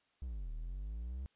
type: linear two-way sweep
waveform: triangle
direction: down then up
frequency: 67.9 to 36.73 to 67.9 Hz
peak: -37 dBFS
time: 0.22-1.26 s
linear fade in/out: 0 ms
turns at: 0.52 s
effects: white hiss -75 dBFS RMS until 1.35 s + resampled to 8000 Hz